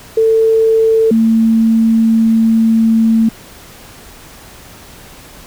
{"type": "tone pair in turn", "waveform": "sine", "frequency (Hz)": [446.2, 224.9], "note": ["A4", "A3"], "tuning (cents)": [24, 38], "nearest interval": "octave", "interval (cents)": 1186, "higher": "first", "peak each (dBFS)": -7, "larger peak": "neither", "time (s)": [[0.17, 1.11], [1.11, 3.29]], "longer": "second", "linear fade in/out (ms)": 5, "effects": ["pink hiss -37 dBFS RMS until 5.46 s"]}